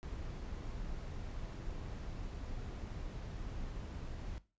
brown noise, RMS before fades -43 dBFS, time 0.03-4.38 s, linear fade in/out 0 ms, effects noise-tail reverb RT60 0.3 s tail -17 dB re dry + resampled to 16000 Hz

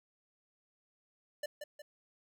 square tone with echo, 591 Hz, D5, 11 cents sharp, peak -36 dBFS, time 1.43-1.46 s, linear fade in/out 5 ms, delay 180 ms, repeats 2, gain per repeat -6 dB, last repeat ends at 1.82 s, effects none

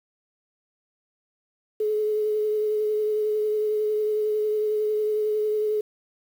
sine tone with vibrato, 426.2 Hz, G#4, 45 cents sharp, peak -21 dBFS, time 1.8-5.81 s, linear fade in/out 5 ms, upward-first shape triangle, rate 11 Hz, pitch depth 22 cents each way, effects 8-bit

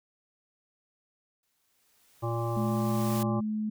white noise with exponential growth, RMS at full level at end -38 dBFS, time 1.43-3.23 s, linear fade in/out 2 ms, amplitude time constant 390 ms
harmonic tone, 116.54 Hz, A#2, in tune, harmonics 1 / 3 / 5 / 7 / 9 / 10, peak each -30 / -35 / -37 / -38 / -40 / -40 dBFS, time 2.22-3.41 s, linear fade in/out 20 ms
sine tone, 214.5 Hz, A3, 44 cents flat, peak -28 dBFS, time 2.56-3.7 s, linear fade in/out 10 ms
click, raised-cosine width 3 ms, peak -30 dBFS, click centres 2.568 s
effects none

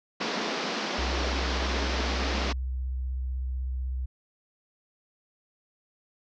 pink band-pass noise, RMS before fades -31 dBFS, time 0.2-2.53 s, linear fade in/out 10 ms, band 190 to 5700 Hz, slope 48 dB/octave
sine tone with vibrato, 64 Hz, C2, 38 cents flat, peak -28 dBFS, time 0.98-4.06 s, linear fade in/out 10 ms, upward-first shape sine, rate 16 Hz, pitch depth 29 cents each way
effects none

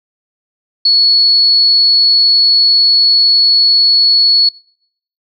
sine tone, 4389 Hz, C#8, 18 cents flat, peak -6 dBFS, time 0.85-4.49 s, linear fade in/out 5 ms, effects noise-tail reverb RT60 0.7 s tail -26 dB re dry

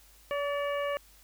harmonic tone with a mistuned harmonic, 571 Hz, D5, 49 cents flat, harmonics 1 / 2 / 3 / 4 / 5, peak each -30 / -36 / -40 / -42 / -44 dBFS, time 0.31-0.97 s, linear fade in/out 0 ms, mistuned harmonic 3, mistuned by +40 cents, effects added 50 Hz sine -59 dBFS peak until 1.23 s + white hiss -59 dBFS RMS until 1.23 s

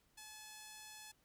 5% pulse tone, 859 Hz, A5, 42 cents flat, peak -40 dBFS, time 0.17-1.12 s, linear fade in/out 10 ms, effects pink hiss -75 dBFS RMS until 1.24 s

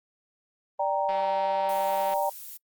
sine chord, G minor, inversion second, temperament equal, 587.3 / 784 / 932.3 Hz, D5 / G5 / Bb5, 0 / 0 / 0 cents, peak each -28 dBFS, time 0.79-2.3 s, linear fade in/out 10 ms
click train, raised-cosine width 0.3 ms, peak -25 dBFS, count 201, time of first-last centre 1.09-2.137 s, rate 191 Hz
violet noise, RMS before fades -41 dBFS, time 1.69-2.57 s, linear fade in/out 2 ms
effects noise-tail reverb RT60 0.1 s tail -26 dB re dry + Opus 32 kbps

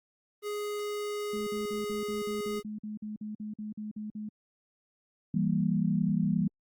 square tone, 415.3 Hz, G#4, in tune, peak -33 dBFS, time 0.42-2.63 s, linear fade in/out 50 ms
sine tone bursts, 212.6 Hz, G#3, 41 cents sharp, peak -35 dBFS, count 16, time 1.33-4.29 s, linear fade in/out 5 ms, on 140 ms, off 48 ms
sine chord, E diminished, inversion none, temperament equal, 164.81 / 196 / 233.1 Hz, E3 / G3 / Bb3, 0 / 0 / 0 cents, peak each -29 / -28 / -31 dBFS, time 5.34-6.48 s, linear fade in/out 5 ms
effects Opus 32 kbps

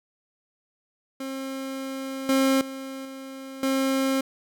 30% pulse tone with level steps, 267.7 Hz, C4, 40 cents sharp, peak -28 / -16 / -31 / -34 / -19 dBFS, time 1.2-4.21 s, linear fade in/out 5 ms, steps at 2.29 / 2.61 / 3.05 / 3.63 s, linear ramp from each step 2 ms, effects none

